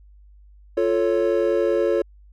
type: chord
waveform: triangle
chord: F augmented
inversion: none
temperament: equal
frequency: 349.2 / 440 / 554.4 Hz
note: F4 / A4 / C#5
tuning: 0 / 0 / 0 cents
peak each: -20 dBFS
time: 0.77-2.02 s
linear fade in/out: 5 ms
effects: added 50 Hz sine -46 dBFS peak until 2.32 s